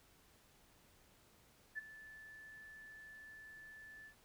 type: tone with ADSR envelope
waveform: sine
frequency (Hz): 1747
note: A6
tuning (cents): -13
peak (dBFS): -38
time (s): 1.75-4.15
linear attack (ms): 32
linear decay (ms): 17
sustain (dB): -15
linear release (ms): 88
effects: pink hiss -68 dBFS RMS until 4.24 s